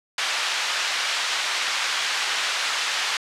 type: band-pass noise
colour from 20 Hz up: white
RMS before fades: -25 dBFS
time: 0.18-3.17 s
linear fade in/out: 2 ms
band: 990 to 4000 Hz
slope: 12 dB/octave
effects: low-pass 9000 Hz 12 dB/octave